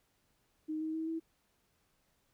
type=tone with pitch steps; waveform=sine; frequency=311.1 / 315.8 / 320.6 / 325.4 Hz; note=D#4 / D#4 / E4 / E4; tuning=0 / +26 / -48 / -22 cents; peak=-34 dBFS; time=0.68-1.2 s; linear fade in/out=20 ms; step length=130 ms; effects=pink hiss -75 dBFS RMS until 2.33 s